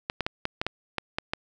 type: clicks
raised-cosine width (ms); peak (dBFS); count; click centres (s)
0.3; -11; 9; 0.099 / 0.207 / 0.265 / 0.454 / 0.615 / 0.666 / 0.983 / 1.185 / 1.335
effects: none